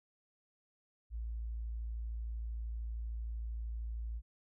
sine tone, 56.5 Hz, A1, 47 cents sharp, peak -37 dBFS, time 1.1-4.22 s, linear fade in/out 50 ms, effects none

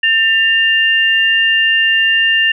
sine tone pair together, 1799.4 / 2794 Hz, A6 / F7, +38 / 0 cents, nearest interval minor sixth, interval 762 cents, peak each -12 dBFS, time 0.03-2.52 s, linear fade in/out 5 ms, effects none

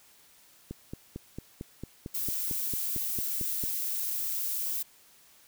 click train, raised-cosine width 3 ms, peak -24 dBFS, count 14, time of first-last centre 0.71-3.638 s, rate 4.44 Hz
violet noise, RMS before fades -32 dBFS, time 2.14-4.83 s, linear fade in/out 10 ms
effects white hiss -59 dBFS RMS until 5.47 s

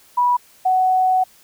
sine tone pair in turn, 978 / 745.1 Hz, B5 / F#5, -17 / +12 cents, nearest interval perfect fourth, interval 471 cents, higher first, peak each -13 dBFS, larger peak neither, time 0.17-0.37 / 0.65-1.24 s, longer second, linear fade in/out 10 ms, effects white hiss -51 dBFS RMS until 1.43 s

